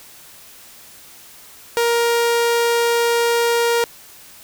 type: tone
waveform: sawtooth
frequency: 469.6 Hz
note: A#4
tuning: 13 cents sharp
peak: -11 dBFS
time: 1.77-3.84 s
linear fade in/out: 0 ms
effects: white hiss -43 dBFS RMS until 4.43 s